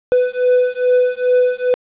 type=beating tone pair; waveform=triangle; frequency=497.7 / 500.1 Hz; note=B4 / B4; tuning=+13 / +22 cents; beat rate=2.4 Hz; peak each=-13 dBFS; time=0.12-1.74 s; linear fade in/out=0 ms; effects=resampled to 8000 Hz + 8-bit